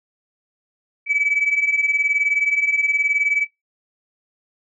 sine beating tone pair, 2278 / 2297 Hz, C#7 / D7, +47 / -39 cents, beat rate 19 Hz, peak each -21 / -17 dBFS, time 1.06-3.47 s, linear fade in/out 50 ms, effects noise-tail reverb RT60 0.2 s tail -22 dB re dry + tanh soft clip ceiling -10 dBFS

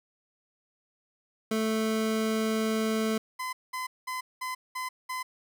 25% pulse tone, 220 Hz, A3, in tune, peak -22 dBFS, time 1.51-3.18 s, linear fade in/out 5 ms
30% pulse tone bursts, 1020 Hz, C6, 44 cents flat, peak -29 dBFS, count 6, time 3.39-5.23 s, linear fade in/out 10 ms, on 140 ms, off 200 ms
effects none

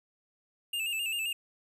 square tone with vibrato, 2722 Hz, F7, 45 cents flat, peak -31 dBFS, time 0.73-1.33 s, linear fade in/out 5 ms, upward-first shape square, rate 7.6 Hz, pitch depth 58 cents each way, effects none

